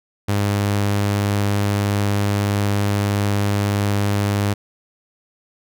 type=tone; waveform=sawtooth; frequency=101.6 Hz; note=G#2; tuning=38 cents flat; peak=-13 dBFS; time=0.28-4.54 s; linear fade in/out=10 ms; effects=none